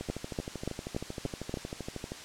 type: two click trains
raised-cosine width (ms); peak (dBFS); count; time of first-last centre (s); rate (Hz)
2; -18 / -23; 6 / 28; 0.1-1.541 / 0.01-2.119; 3.47 / 12.8
effects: white hiss -45 dBFS RMS until 2.24 s + low-pass 7000 Hz 12 dB/octave